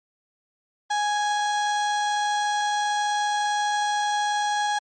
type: tone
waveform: 35% pulse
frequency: 830.6 Hz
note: G#5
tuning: in tune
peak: -20 dBFS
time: 0.9-4.79 s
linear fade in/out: 10 ms
effects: MP3 32 kbps